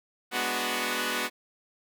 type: chord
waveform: 5% pulse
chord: G# half-diminished seventh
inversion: none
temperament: equal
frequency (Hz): 207.7 / 246.9 / 293.7 / 370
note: G#3 / B3 / D4 / F#4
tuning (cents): 0 / 0 / 0 / 0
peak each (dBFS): -25 / -20 / -25 / -20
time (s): 0.31-1.3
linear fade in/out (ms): 50
effects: none